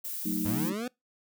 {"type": "noise", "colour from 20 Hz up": "violet", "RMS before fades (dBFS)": -36, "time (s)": [0.04, 0.7], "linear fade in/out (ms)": 10}
{"type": "chord", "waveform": "sine", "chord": "D# diminished", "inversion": "first", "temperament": "just", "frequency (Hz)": [186.68, 224, 311.1], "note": ["F#3", "A3", "D#4"], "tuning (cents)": [16, 31, 0], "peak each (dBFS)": -33, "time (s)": [0.25, 0.73], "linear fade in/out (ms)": 10}
{"type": "linear sweep", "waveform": "25% pulse", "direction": "up", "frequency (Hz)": [88, 256.2], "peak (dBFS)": -28, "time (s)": [0.45, 0.88], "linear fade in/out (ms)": 5}
{"effects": ["noise-tail reverb RT60 0.2 s tail -25 dB re dry"]}